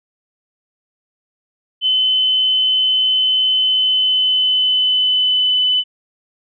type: tone with pitch glide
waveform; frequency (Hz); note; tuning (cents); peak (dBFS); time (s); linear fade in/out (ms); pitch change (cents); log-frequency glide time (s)
sine; 3041 to 3006; F#7 to F#7; +47 to +27; -12; 1.81-5.84; 50; -20; 3.56-5.68
effects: none